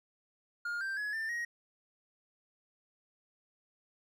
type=tone with pitch steps; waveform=triangle; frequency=1417 / 1573 / 1688 / 1787 / 1886 Hz; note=F6 / G6 / G#6 / A6 / A#6; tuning=+25 / +6 / +28 / +26 / +20 cents; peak=-32 dBFS; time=0.65-1.45 s; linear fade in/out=5 ms; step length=160 ms; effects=none